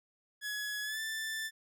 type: tone with pitch glide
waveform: sawtooth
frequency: 1688 to 1766.8 Hz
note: G#6 to A6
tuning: +28 to +7 cents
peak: -32 dBFS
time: 0.41-1.51 s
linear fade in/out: 50 ms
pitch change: +79 cents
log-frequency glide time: 0.83-1 s
effects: none